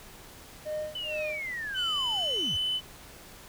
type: tone with tremolo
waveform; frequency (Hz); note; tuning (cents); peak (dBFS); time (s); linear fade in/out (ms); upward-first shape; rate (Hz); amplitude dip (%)
triangle; 612; D#5; -29; -27; 0.65-1.5; 20; sine; 2.2; 100
type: linear sweep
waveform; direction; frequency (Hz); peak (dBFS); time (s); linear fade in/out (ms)
sine; down; 3022 to 58.27; -32; 0.95-2.57; 5
type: tone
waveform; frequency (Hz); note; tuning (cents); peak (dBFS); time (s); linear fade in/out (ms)
sine; 3016; F#7; +32; -25; 1.74-2.81; 50
effects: tanh soft clip ceiling -24 dBFS + pink hiss -49 dBFS RMS until 3.48 s